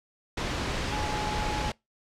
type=tone in noise; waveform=sine; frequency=846 Hz; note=G#5; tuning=32 cents sharp; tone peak=-33 dBFS; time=0.92-1.7 s; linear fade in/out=5 ms; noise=pink; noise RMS=-30 dBFS; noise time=0.37-1.72 s; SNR=-6 dB; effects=noise-tail reverb RT60 0.2 s tail -24 dB re dry + low-pass 5000 Hz 12 dB/octave